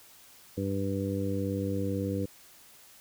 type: harmonic tone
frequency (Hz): 98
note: G2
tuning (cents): 0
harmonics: 1 / 2 / 3 / 4 / 5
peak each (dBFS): -33 / -34 / -34 / -40 / -35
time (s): 0.57-2.26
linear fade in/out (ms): 10
effects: white hiss -55 dBFS RMS until 3 s